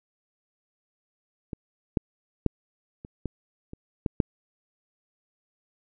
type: clicks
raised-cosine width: 3 ms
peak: -20 / -9 / -8 / -27 / -17 / -26 / -12 / -7 dBFS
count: 8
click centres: 1.532 / 1.972 / 2.463 / 3.049 / 3.257 / 3.734 / 4.062 / 4.202 s
effects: none